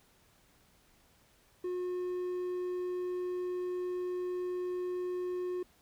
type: tone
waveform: triangle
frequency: 360.9 Hz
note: F#4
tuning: 43 cents flat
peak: -31 dBFS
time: 1.64-5.63 s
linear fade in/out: 5 ms
effects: pink hiss -66 dBFS RMS until 5.81 s